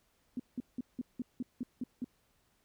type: tone bursts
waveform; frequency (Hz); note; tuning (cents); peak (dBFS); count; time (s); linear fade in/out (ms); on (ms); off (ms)
sine; 248.2; B3; +9; -33; 9; 0.37-2.044; 2; 26; 180
effects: pink hiss -73 dBFS RMS until 2.64 s